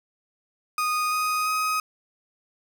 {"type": "tone with pitch steps", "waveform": "35% pulse", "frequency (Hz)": [1238, 1248.1, 1258.2], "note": ["D#6", "D#6", "D#6"], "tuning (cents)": [-9, 5, 19], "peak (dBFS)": -21, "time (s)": [0.78, 1.8], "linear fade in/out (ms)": 2, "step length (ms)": 340, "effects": ["9-bit"]}